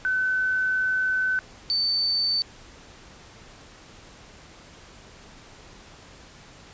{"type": "tone pair in turn", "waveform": "sine", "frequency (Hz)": [1516, 4543], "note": ["F#6", "C#8"], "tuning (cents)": [42, 42], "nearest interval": "octave + perfect fifth", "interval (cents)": 1900, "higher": "second", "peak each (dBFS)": -21, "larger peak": "neither", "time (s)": [[0.05, 1.39], [1.7, 2.42]], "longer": "first", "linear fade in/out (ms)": 0, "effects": ["pink hiss -48 dBFS RMS until 6.73 s", "resampled to 16000 Hz"]}